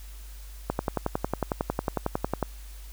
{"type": "click train", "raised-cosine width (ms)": 1, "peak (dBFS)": -11, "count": 20, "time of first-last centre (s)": [0.7, 2.427], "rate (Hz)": 11, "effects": ["added 50 Hz sine -40 dBFS peak until 2.92 s", "white hiss -52 dBFS RMS until 2.92 s"]}